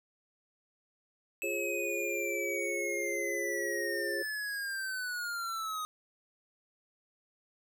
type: linear sweep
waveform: square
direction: down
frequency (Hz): 2611 to 1244.5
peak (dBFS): -35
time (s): 1.42-5.85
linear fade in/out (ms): 0
type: chord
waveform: sine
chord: Db major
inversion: first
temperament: equal with one note detuned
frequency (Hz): 349.2 / 415.3 / 544.5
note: F4 / Ab4 / Db5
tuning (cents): 0 / 0 / -31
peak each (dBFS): -38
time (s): 1.43-4.23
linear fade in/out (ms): 10
effects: none